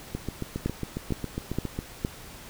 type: two click trains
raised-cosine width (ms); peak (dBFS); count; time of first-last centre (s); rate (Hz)
3; -17 / -13; 13 / 4; 0.15-1.789 / 0.66-2.049; 7.32 / 2.16
effects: pink hiss -45 dBFS RMS until 2.49 s